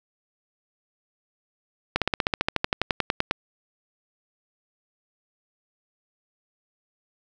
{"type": "slowing click train", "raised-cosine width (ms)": 0.3, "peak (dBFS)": -5, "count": 18, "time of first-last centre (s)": [1.96, 3.311], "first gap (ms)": 57, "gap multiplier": 1.04, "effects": []}